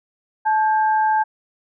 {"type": "tone pair together", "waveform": "sine", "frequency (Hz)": [866.6, 1594], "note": ["A5", "G6"], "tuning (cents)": [-27, 28], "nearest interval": "major seventh", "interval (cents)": 1055, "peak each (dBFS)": [-15, -25], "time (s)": [0.45, 1.24], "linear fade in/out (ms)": 20, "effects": []}